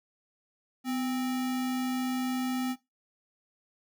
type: tone with sample-and-hold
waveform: sine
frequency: 253 Hz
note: B3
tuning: 42 cents sharp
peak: -28 dBFS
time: 0.84-2.76 s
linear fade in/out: 50 ms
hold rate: 1050 Hz
effects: noise-tail reverb RT60 0.2 s tail -17 dB re dry